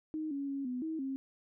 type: tone with pitch steps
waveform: sine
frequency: 311.4 / 279.5 / 276.3 / 250.4 / 319.3 / 268.4 Hz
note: D#4 / C#4 / C#4 / B3 / D#4 / C4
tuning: +2 / +14 / -6 / +24 / +45 / +44 cents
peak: -34 dBFS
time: 0.14-1.16 s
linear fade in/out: 0 ms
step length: 170 ms
effects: none